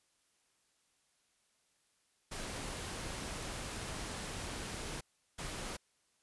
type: noise bursts at uneven times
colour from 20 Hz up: pink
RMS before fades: -42 dBFS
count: 2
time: 2.31-5.01 / 5.38-5.77 s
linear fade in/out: 10 ms
effects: white hiss -75 dBFS RMS until 6.22 s + resampled to 24000 Hz